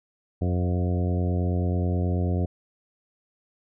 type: harmonic tone with a mistuned harmonic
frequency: 89.3 Hz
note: F2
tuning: 39 cents sharp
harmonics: 1 / 2 / 3 / 4 / 5 / 6 / 7 / 8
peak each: -23 / -29 / -33 / -35 / -37 / -39 / -40 / -41 dBFS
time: 0.41-2.46 s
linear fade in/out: 10 ms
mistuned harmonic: 7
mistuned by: +17 cents
effects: none